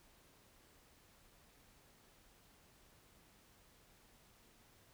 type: silence
effects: pink hiss -67 dBFS RMS until 4.93 s